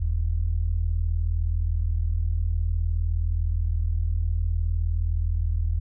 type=tone pair together; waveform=sine; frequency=42.95 / 82.4 Hz; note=F1 / E2; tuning=-28 / 0 cents; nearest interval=major seventh; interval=1128 cents; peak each=-24 dBFS; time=0-5.8 s; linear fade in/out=10 ms; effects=none